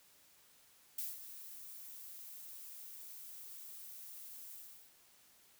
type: noise with ADSR envelope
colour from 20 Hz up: violet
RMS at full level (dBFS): -39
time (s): 0.98-4.94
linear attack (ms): 5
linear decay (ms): 180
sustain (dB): -12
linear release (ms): 380
effects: white hiss -66 dBFS RMS until 5.59 s